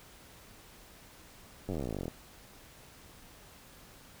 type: slowing click train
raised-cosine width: 2 ms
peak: -23 dBFS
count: 25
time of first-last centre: 1.69-2.081 s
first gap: 10 ms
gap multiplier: 1.04
effects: pink hiss -55 dBFS RMS until 4.2 s